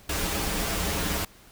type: noise with comb filter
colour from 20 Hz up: pink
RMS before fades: -28 dBFS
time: 0.09-1.25 s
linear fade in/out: 5 ms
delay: 8.1 ms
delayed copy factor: -1
effects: pink hiss -53 dBFS RMS until 1.51 s